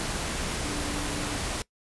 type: tone in noise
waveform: sine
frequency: 293.7 Hz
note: D4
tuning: in tune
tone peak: -35 dBFS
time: 0.64-1.37 s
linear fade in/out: 0 ms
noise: pink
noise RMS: -31 dBFS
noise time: 0-1.62 s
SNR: -7 dB
effects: noise-tail reverb RT60 0.1 s tail -21 dB re dry + resampled to 24000 Hz